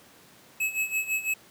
square tone with tremolo, 2582 Hz, E7, 37 cents flat, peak -24 dBFS, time 0.6-1.34 s, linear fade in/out 5 ms, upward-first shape sine, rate 6 Hz, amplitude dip 80%, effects pink hiss -54 dBFS RMS until 1.5 s + high-pass 150 Hz 12 dB/octave

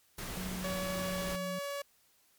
pink noise, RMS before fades -41 dBFS, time 0.18-1.36 s, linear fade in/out 5 ms
sine tone with pitch glide, 185 to 179.84 Hz, F#3 to F#3, 0 to -49 cents, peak -38 dBFS, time 0.37-1.59 s, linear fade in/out 5 ms, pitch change -49 cents, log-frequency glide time 0.48-1.43 s
sawtooth tone, 566 Hz, C#5, 36 cents sharp, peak -32 dBFS, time 0.64-1.82 s, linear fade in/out 5 ms
effects white hiss -68 dBFS RMS until 2.38 s + MP3 96 kbps

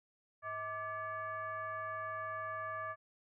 sine tone with frequency modulation, 1174.7 Hz, D6, in tune, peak -38 dBFS, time 0.42-2.96 s, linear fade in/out 50 ms, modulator 536 Hz, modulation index 1, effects none

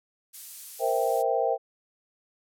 violet noise, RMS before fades -37 dBFS, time 0.33-1.23 s, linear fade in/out 20 ms
sine chord, C dominant seventh, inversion third, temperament equal, 466.2 / 523.3 / 659.3 / 784 Hz, Bb4 / C5 / E5 / G5, 0 / 0 / 0 / 0 cents, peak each -28 dBFS, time 0.79-1.58 s, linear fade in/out 50 ms
effects low-pass 12000 Hz 12 dB/octave

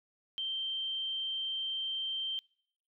sine tone, 3136 Hz, G7, in tune, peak -33 dBFS, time 0.38-2.39 s, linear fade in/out 0 ms, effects noise-tail reverb RT60 0.7 s tail -26 dB re dry

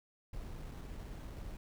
brown noise with sample-and-hold, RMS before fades -45 dBFS, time 0.33-1.57 s, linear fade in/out 5 ms, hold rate 4900 Hz, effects none

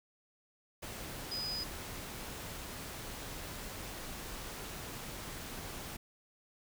sine tone in noise, 4978 Hz, D#8, in tune, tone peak -36 dBFS, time 1.31-1.64 s, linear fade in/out 10 ms, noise pink, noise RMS -44 dBFS, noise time 0.82-5.97 s, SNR +5 dB, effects none

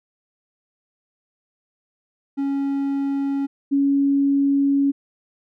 triangle / sine tone pair in turn, 277.2 / 278.8 Hz, C#4 / C#4, 0 / +10 cents, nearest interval unison, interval 10 cents, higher second, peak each -18 / -15 dBFS, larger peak second, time 2.37-3.47 / 3.71-4.92 s, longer second, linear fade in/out 20 ms, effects none

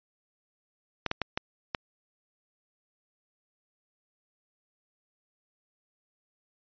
clicks, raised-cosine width 0.3 ms, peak -12 dBFS, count 5, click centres 1.063 / 1.114 / 1.217 / 1.375 / 1.748 s, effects resampled to 11025 Hz

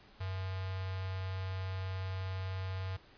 square tone with notch filter, 94.3 Hz, F#2, 33 cents sharp, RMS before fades -38 dBFS, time 0.2-2.97 s, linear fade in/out 10 ms, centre 280 Hz, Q 0.54, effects pink hiss -60 dBFS RMS until 3.17 s + resampled to 11025 Hz

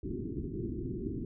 white low-pass noise, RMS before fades -37 dBFS, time 0.03-1.25 s, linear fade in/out 2 ms, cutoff 400 Hz, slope 96 dB/octave, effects none

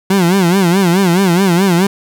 30% pulse tone with vibrato, 183 Hz, F#3, 19 cents flat, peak -6 dBFS, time 0.1-1.87 s, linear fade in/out 5 ms, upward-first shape sine, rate 4.7 Hz, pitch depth 150 cents each way, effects none

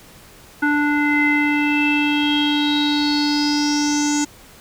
square tone with low-pass filter sweep, 293.7 Hz, D4, in tune, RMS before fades -18 dBFS, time 0.62-4.25 s, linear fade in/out 10 ms, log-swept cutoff 1600 to 6900 Hz, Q 8.1, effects pink hiss -45 dBFS RMS until 4.6 s

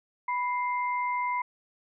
sine tone pair together, 988.5 / 2093 Hz, B5 / C7, +1 / 0 cents, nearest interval octave + minor second, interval 1299 cents, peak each -27 / -34 dBFS, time 0.28-1.42 s, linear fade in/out 5 ms, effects none

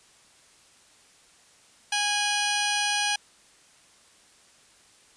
10% pulse tone pair together, 823.5 / 2960 Hz, G#5 / F#7, -15 / 0 cents, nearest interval octave + minor seventh, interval 2215 cents, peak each -16 / -21 dBFS, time 1.92-3.16 s, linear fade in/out 5 ms, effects white hiss -57 dBFS RMS until 5.16 s + resampled to 22050 Hz

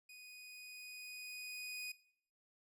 sawtooth tone with level ramp, 2484 Hz, D#7, 3 cents flat, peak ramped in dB -51 to -39 dBFS, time 0.09-1.92 s, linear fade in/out 5 ms, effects noise-tail reverb RT60 0.6 s tail -18 dB re dry + resampled to 32000 Hz

